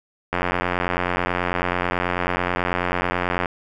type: click train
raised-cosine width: 0.5 ms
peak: -6 dBFS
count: 280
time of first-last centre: 0.33-3.458 s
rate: 89.2 Hz
effects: none